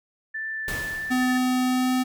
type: tone with vibrato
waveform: sine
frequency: 1761 Hz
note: A6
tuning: 1 cent sharp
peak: -28 dBFS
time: 0.34-1.38 s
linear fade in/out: 10 ms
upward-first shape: triangle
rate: 1.6 Hz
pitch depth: 9 cents each way
type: noise with exponential decay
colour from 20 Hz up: pink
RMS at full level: -31 dBFS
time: 0.68-1.83 s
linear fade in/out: 1 ms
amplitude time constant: 250 ms
type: tone with pitch glide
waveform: square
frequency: 253.5 to 255.1 Hz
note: B3 to C4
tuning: +45 to -44 cents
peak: -21 dBFS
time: 1.1-2.04 s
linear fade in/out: 20 ms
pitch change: +11 cents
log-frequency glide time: 1.65-1.92 s
effects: none

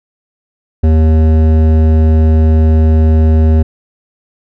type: tone with hard clipping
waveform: sine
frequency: 79 Hz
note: D#2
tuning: 27 cents sharp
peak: -7 dBFS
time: 0.83-3.63 s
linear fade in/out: 10 ms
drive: 13 dB
effects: none

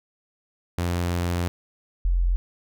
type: tone pair in turn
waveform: sawtooth / sine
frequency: 87.31 / 43.66 Hz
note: F2 / F1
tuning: 0 / 0 cents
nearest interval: octave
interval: 1200 cents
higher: first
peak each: -19 / -18 dBFS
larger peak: second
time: 0.78-1.48 / 2.05-2.36 s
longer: first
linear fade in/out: 0 ms
effects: none

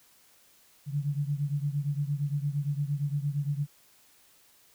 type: beating tone pair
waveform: sine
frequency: 141.5 / 150.2 Hz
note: C#3 / D3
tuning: +36 / +39 cents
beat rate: 8.7 Hz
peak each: -29 / -32 dBFS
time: 0.86-3.67 s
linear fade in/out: 50 ms
effects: white hiss -61 dBFS RMS until 4.74 s

